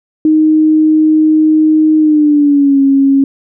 sine tone with pitch glide, 311.1 to 274 Hz, D#4 to C#4, 0 to -20 cents, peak -5 dBFS, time 0.25-3.24 s, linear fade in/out 2 ms, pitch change -220 cents, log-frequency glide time 1.98-2.81 s, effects none

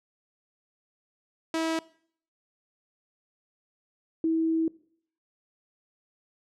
sawtooth / sine tone pair in turn, 324.2 / 324.2 Hz, E4 / E4, -29 / -29 cents, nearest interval unison, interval 0 cents, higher neither, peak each -22 dBFS, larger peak neither, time 1.54-1.79 / 4.24-4.68 s, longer second, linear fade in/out 2 ms, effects noise-tail reverb RT60 0.6 s tail -22 dB re dry + low-pass 8000 Hz 12 dB/octave

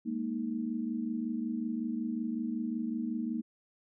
sine chord, Ab suspended second, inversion none, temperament equal, 207.7 / 233.1 / 311.1 Hz, Ab3 / Bb3 / Eb4, 0 / 0 / 0 cents, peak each -39 / -33 / -38 dBFS, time 0.05-3.42 s, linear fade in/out 20 ms, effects none

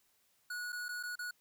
square tone with dropouts, 1461 Hz, F#6, 22 cents flat, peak -39 dBFS, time 0.5-1.31 s, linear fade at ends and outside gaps 5 ms, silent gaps 0.722-0.727 / 0.884-0.889 / 1.029-1.034 / 1.156-1.19 s, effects white hiss -73 dBFS RMS until 1.4 s

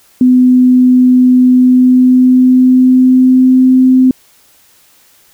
sine tone with pitch glide, 252.2 to 257.6 Hz, B3 to C4, +36 to -27 cents, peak -3 dBFS, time 0.21-4.11 s, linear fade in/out 2 ms, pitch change +37 cents, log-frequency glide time 1.49-3.74 s, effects white hiss -47 dBFS RMS until 5.33 s

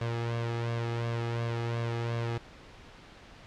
sawtooth tone with flanger, 116.8 Hz, A#2, 4 cents sharp, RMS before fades -32 dBFS, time 0.01-2.38 s, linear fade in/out 5 ms, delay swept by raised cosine 1.8 to 2.41 ms, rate 2.8 Hz, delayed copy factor +0.6, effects pink hiss -51 dBFS RMS until 3.46 s + low-pass 4000 Hz 12 dB/octave

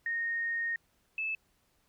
sine tone pair in turn, 1853 / 2618 Hz, A#6 / E7, -11 / -13 cents, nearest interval tritone, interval 598 cents, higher second, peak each -30 / -31 dBFS, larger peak first, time 0.06-0.76 / 1.18-1.35 s, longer first, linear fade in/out 2 ms, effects pink hiss -72 dBFS RMS until 1.88 s

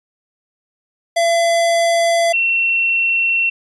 square / sine tone pair in turn, 676 / 2715 Hz, E5 / F7, +43 / -50 cents, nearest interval 2 octaves, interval 2407 cents, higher second, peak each -13 dBFS, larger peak neither, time 1.16-2.33 / 2.33-3.5 s, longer neither, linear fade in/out 10 ms, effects resampled to 24000 Hz

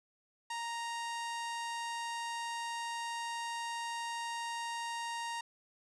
sawtooth tone, 932.3 Hz, A#5, in tune, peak -33 dBFS, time 0.5-5.41 s, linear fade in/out 5 ms, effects resampled to 22050 Hz + 10-bit

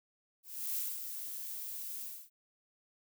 violet noise with ADSR envelope, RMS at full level -35 dBFS, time 0.43-2.3 s, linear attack 330 ms, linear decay 220 ms, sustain -7 dB, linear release 260 ms, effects none

